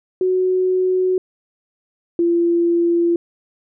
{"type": "tone pair in turn", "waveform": "sine", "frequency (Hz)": [370, 341.8], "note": ["F#4", "F4"], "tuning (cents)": [0, -37], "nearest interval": "minor second", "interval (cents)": 137, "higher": "first", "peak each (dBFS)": [-14, -13], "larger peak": "second", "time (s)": [[0.21, 1.18], [2.19, 3.16]], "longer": "neither", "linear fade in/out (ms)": 2, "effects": []}